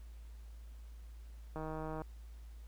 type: click train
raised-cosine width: 1 ms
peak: -29 dBFS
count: 73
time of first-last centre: 1.56-2.019 s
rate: 157 Hz
effects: added 56 Hz sine -48 dBFS peak until 2.67 s + pink hiss -68 dBFS RMS until 2.67 s